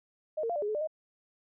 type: tone with pitch steps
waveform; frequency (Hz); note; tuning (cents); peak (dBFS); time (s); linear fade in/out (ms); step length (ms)
sine; 619 / 458 / 691 / 589 / 414.4 / 429.2 / 595 / 625; D#5 / A#4 / F5 / D5 / G#4 / A4 / D5 / D#5; -9 / -31 / -19 / +5 / -4 / -43 / +22 / +8; -29; 0.37-0.874; 10; 63
effects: none